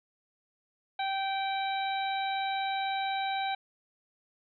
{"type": "harmonic tone", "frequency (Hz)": 778, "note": "G5", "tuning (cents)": -13, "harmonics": [1, 2, 3, 4, 5], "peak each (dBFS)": [-30, -40, -39, -46, -39], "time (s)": [0.99, 3.55], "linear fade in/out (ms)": 5, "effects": []}